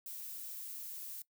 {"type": "noise", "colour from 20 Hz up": "violet", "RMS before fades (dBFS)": -45, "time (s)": [0.06, 1.22], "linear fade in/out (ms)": 2, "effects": ["noise-tail reverb RT60 0.1 s tail -20 dB re dry"]}